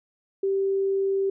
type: tone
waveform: sine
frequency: 390 Hz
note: G4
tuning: 9 cents flat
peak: -21 dBFS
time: 0.43-1.3 s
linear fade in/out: 5 ms
effects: none